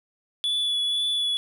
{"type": "tone with vibrato", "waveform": "triangle", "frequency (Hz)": 3430, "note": "A7", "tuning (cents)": -45, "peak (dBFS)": -21, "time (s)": [0.44, 1.37], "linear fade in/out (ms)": 0, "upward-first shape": "triangle", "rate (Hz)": 2, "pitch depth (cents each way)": 17, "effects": []}